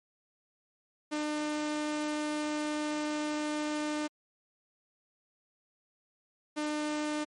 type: tone pair in turn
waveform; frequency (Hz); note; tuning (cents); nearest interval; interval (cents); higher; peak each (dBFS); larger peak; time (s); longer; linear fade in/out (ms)
sawtooth; 301.1 / 301.1; D4 / D4; +43 / +43; unison; 0; neither; -27; neither; 1.11-4.08 / 6.56-7.25; first; 20
effects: low-pass 10000 Hz 12 dB/octave + MP3 48 kbps